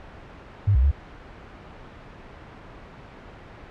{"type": "tone with pitch steps", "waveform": "sine", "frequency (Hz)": [100.4, 62.5, 70.4], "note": ["G2", "B1", "C#2"], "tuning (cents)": [42, 21, 27], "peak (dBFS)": -15, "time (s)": [0.67, 0.913], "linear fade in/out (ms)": 10, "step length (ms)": 81, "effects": ["pink hiss -43 dBFS RMS until 3.7 s", "low-pass 2000 Hz 12 dB/octave"]}